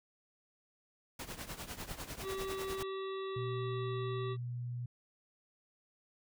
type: noise with tremolo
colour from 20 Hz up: pink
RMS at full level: -41 dBFS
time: 1.19-2.83 s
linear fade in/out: 5 ms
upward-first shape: triangle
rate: 10 Hz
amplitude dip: 85%
type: harmonic tone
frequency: 385.1 Hz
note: G4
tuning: 31 cents flat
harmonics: 1 / 3 / 5 / 7 / 9 / 10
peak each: -38 / -45 / -53 / -56 / -56 / -54 dBFS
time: 2.22-4.37 s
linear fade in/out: 50 ms
type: tone with pitch glide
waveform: sine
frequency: 120.6 to 121.65 Hz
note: B2 to B2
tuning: -41 to -26 cents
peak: -37 dBFS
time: 3.36-4.86 s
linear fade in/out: 5 ms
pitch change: +15 cents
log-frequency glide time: 3.94-4.41 s
effects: none